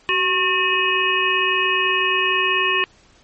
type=harmonic tone with a mistuned harmonic; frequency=361.9 Hz; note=F#4; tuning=38 cents flat; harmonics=1 / 3 / 5 / 7 / 8; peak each=-25 / -22 / -23 / -20 / -23 dBFS; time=0.09-2.84 s; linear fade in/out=0 ms; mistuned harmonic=1; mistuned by=+73 cents; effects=pink hiss -53 dBFS RMS until 3.23 s + MP3 32 kbps